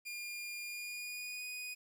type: tone with pitch glide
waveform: sawtooth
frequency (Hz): 2413 to 2475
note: D7 to D#7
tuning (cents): +46 to -10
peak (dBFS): -38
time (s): 0.05-1.75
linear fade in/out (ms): 20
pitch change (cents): +44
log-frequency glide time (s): 0.63-1.43
effects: 11-bit